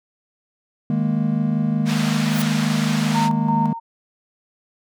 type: chord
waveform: triangle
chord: D# suspended fourth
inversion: none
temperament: equal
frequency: 155.56 / 207.7 / 233.1 Hz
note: D#3 / G#3 / A#3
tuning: 0 / 0 / 0 cents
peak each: -20 dBFS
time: 0.9-3.73 s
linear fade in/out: 2 ms
type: band-pass noise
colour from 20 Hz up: pink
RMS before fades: -29 dBFS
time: 1.85-3.3 s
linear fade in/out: 50 ms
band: 860 to 6000 Hz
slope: 12 dB/octave
type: noise with exponential growth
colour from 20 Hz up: blue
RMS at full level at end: -26 dBFS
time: 2.21-2.42 s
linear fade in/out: 5 ms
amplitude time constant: 45 ms
type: tone with tremolo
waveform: sine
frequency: 918 Hz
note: A#5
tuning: 27 cents flat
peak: -19 dBFS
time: 3.14-3.8 s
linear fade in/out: 20 ms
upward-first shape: square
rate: 2.9 Hz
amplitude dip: 65%
effects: none